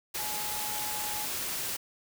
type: tone in noise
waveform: sine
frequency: 845 Hz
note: G#5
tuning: 30 cents sharp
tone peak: -39 dBFS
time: 0.18-1.26 s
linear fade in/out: 10 ms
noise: white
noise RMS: -34 dBFS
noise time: 0.14-1.77 s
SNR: -8 dB
effects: none